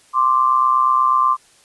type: tone pair together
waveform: sine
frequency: 1046.5 / 1174.7 Hz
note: C6 / D6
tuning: 0 / 0 cents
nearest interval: major second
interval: 200 cents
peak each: -15 dBFS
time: 0.13-1.37 s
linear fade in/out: 50 ms
effects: white hiss -52 dBFS RMS until 1.64 s + resampled to 24000 Hz